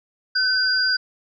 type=tone pair together; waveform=sine; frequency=1517 / 4813 Hz; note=F#6 / D8; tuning=+43 / +42 cents; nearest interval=octave + minor sixth; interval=1999 cents; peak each=-20 dBFS; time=0.35-0.97 s; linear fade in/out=10 ms; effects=none